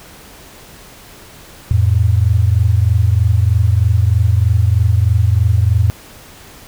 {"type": "tone pair together", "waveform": "sine", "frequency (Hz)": [86.81, 110], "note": ["F2", "A2"], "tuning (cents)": [-10, 0], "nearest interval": "major third", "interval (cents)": 410, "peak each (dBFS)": -12, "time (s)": [1.71, 5.9], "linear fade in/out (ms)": 0, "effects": ["pink hiss -39 dBFS RMS until 6.67 s"]}